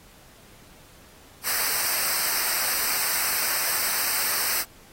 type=noise with comb filter; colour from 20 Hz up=white; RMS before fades=-25 dBFS; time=1.43-4.65 s; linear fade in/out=50 ms; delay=0.29 ms; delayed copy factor=-0.8; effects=pink hiss -52 dBFS RMS until 4.92 s + AAC 48 kbps